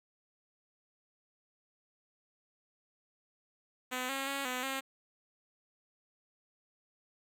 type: tone with pitch steps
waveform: 5% pulse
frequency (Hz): 253.3 / 271.3 / 276.5 / 252.3 / 268.4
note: B3 / C#4 / C#4 / B3 / C4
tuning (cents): +44 / -37 / -4 / +37 / +44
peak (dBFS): -23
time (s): 3.91-4.81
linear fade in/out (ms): 20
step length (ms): 180
effects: none